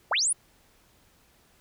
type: linear sweep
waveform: sine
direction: up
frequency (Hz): 430 to 10520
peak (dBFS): -22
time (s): 0.11-0.33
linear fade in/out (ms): 5
effects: pink hiss -62 dBFS RMS until 1.6 s